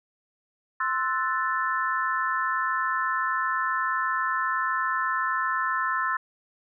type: chord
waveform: sine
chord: F# half-diminished seventh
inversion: second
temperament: equal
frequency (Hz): 1046.5 / 1318.5 / 1480 / 1760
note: C6 / E6 / F#6 / A6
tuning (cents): 0 / 0 / 0 / 0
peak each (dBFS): -28 / -28 / -34 / -29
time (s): 0.8-6.17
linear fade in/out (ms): 5
effects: none